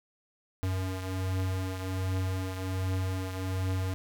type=beating tone pair; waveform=square; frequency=93.5 / 94.8 Hz; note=F#2 / F#2; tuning=+19 / +43 cents; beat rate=1.3 Hz; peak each=-31 / -38 dBFS; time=0.63-3.94 s; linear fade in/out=0 ms; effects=none